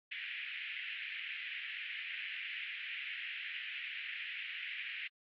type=band-pass noise; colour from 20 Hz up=white; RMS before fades=-43 dBFS; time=0.11-5.08 s; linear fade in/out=10 ms; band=1800 to 2900 Hz; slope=48 dB/octave; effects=AAC 48 kbps